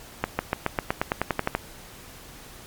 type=accelerating click train; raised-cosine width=0.5 ms; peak=-7 dBFS; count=13; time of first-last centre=0.24-1.55 s; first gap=150 ms; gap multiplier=0.94; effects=pink hiss -45 dBFS RMS until 2.66 s + MP3 96 kbps